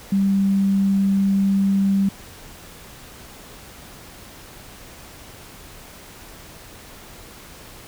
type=tone; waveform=sine; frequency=196 Hz; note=G3; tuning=in tune; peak=-15 dBFS; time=0.12-2.09 s; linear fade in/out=5 ms; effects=pink hiss -42 dBFS RMS until 7.87 s